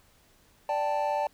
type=chord; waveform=triangle; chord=D suspended fourth; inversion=none; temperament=just; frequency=587.3 / 783.1 / 881 Hz; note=D5 / G5 / A5; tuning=0 / -2 / +2 cents; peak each=-28 / -30 / -27 dBFS; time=0.69-1.27 s; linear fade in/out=2 ms; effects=pink hiss -62 dBFS RMS until 1.33 s